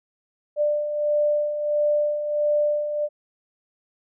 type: beating tone pair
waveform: sine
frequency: 592 / 593.5 Hz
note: D5 / D5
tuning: +14 / +18 cents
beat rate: 1.5 Hz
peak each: -28 / -20 dBFS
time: 0.56-3.09 s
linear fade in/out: 50 ms
effects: none